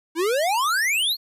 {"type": "exponential sweep", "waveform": "square", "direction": "up", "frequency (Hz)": [311.1, 4464], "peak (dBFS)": -20, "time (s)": [0.15, 1.17], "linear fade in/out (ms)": 50, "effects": ["resampled to 32000 Hz", "10-bit"]}